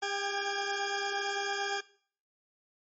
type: tone cluster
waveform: 20% pulse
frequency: 401.4 / 794 / 1653 Hz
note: G4 / G5 / G#6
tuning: +41 / +22 / -9 cents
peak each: -31 / -30 / -32 dBFS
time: 0.02-1.81 s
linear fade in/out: 10 ms
effects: noise-tail reverb RT60 0.5 s tail -20 dB re dry + MP3 32 kbps